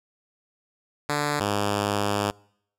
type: tone pair in turn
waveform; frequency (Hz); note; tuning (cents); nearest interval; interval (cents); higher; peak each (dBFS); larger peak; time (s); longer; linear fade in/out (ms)
5% pulse; 146.83 / 102.31; D3 / G#2; 0 / -25; tritone; 625; first; -12; neither; 1.09-1.4 / 1.4-2.31; second; 5
effects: noise-tail reverb RT60 0.7 s tail -26 dB re dry + low-pass 12000 Hz 12 dB/octave